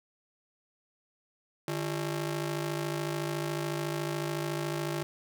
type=ring-modulated tone; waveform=sawtooth; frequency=246.9 Hz; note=B3; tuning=in tune; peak=-24 dBFS; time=1.68-5.03 s; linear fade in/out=0 ms; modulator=96.5 Hz; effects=none